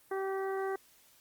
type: harmonic tone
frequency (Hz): 386.3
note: G4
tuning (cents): -25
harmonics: 1 / 2 / 3 / 4 / 5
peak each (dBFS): -33 / -39 / -43 / -45 / -47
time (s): 0.11-0.76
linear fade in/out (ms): 5
effects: white hiss -63 dBFS RMS until 1.2 s + Opus 32 kbps